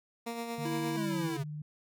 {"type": "tone with tremolo", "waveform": "15% pulse", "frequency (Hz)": 233.1, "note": "A#3", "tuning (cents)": 0, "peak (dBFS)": -28, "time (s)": [0.26, 0.97], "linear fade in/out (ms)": 10, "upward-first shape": "sine", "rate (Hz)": 8.6, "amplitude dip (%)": 40}
{"type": "tone with vibrato", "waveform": "sine", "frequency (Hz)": 150.6, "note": "D3", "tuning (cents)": 44, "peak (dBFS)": -37, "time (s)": [0.58, 1.62], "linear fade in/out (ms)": 5, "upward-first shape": "sine", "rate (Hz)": 19, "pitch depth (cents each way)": 16}
{"type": "tone", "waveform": "square", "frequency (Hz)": 329.2, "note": "E4", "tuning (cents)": -2, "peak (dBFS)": -34, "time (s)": [0.65, 1.37], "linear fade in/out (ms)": 5}
{"type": "linear sweep", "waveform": "square", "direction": "down", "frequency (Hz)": [220, 130], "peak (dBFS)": -35, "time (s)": [0.96, 1.44], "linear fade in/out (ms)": 20}
{"effects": []}